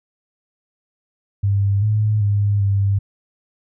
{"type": "tone with pitch steps", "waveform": "sine", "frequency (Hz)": [99.9, 106.8, 102, 99.3], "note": ["G2", "G#2", "G#2", "G2"], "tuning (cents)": [33, 49, -31, 23], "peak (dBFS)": -14, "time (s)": [1.43, 2.99], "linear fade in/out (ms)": 10, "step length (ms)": 390, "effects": []}